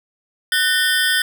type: ring-modulated tone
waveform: 25% pulse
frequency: 1658 Hz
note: G#6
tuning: 3 cents flat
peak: -8 dBFS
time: 0.52-1.22 s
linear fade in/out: 2 ms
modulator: 164 Hz
effects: none